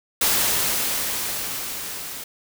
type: noise with level ramp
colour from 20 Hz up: white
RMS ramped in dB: -19 to -34 dBFS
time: 0.21-2.24 s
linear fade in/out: 5 ms
effects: none